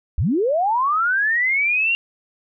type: linear sweep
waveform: sine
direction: up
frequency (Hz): 51.2 to 2794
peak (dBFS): -16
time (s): 0.18-1.95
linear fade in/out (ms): 0
effects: none